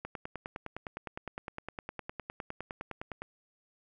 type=click train; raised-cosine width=0.5 ms; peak=-23 dBFS; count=32; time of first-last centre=0.05-3.22 s; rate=9.78 Hz; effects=none